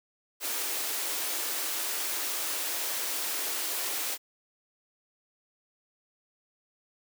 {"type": "high-pass noise", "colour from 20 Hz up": "white", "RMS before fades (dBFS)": -32, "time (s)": [0.4, 4.18], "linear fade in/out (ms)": 50, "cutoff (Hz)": 270, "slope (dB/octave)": 96, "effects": []}